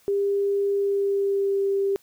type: tone with pitch glide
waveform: sine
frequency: 400.1 to 394.6 Hz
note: G4 to G4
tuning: +35 to +11 cents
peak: -20 dBFS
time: 0.08-1.96 s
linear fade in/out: 0 ms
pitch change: -24 cents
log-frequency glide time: 0.72-1.62 s
effects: white hiss -59 dBFS RMS until 2.02 s